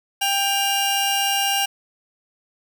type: tone pair together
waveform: sawtooth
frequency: 791.7 / 2824 Hz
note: G5 / F7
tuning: +17 / +19 cents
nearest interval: octave + minor seventh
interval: 2202 cents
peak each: -18 dBFS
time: 0.21-1.66 s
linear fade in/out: 10 ms
effects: none